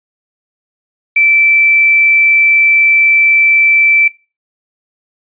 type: tone with quantisation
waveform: sine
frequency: 2328 Hz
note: D7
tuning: 16 cents flat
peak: -6 dBFS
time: 1.16-4.08 s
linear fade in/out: 5 ms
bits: 6
effects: noise-tail reverb RT60 0.3 s tail -20 dB re dry + resampled to 8000 Hz